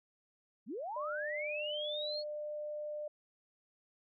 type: linear sweep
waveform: sine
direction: up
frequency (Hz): 168.8 to 4396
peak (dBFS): -38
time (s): 0.66-2.24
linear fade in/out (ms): 50
type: tone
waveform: sine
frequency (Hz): 599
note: D5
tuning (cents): +34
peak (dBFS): -38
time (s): 0.96-3.08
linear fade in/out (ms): 5
effects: none